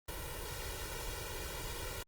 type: noise with comb filter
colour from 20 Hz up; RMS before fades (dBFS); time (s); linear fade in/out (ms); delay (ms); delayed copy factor
pink; -42; 0.08-2.03; 5; 2.1; +0.9
effects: Opus 32 kbps